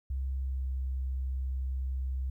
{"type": "tone with pitch glide", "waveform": "sine", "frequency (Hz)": [66.2, 65.29], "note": ["C2", "C2"], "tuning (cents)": [21, -3], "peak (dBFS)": -30, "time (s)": [0.1, 2.3], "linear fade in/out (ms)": 5, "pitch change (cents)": -24, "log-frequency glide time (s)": [0.36, 0.68], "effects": ["12-bit"]}